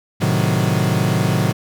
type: chord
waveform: 40% pulse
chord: A diminished seventh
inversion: none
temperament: equal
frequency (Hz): 110 / 130.81 / 155.56 / 185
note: A2 / C3 / Eb3 / Gb3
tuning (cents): 0 / 0 / 0 / 0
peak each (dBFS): -20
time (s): 0.2-1.53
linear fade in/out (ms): 20
effects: none